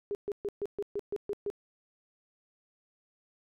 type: tone bursts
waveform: sine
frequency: 407.5 Hz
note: G#4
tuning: 33 cents flat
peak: -30 dBFS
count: 9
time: 0.11-1.501 s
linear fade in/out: 0 ms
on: 39 ms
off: 130 ms
effects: none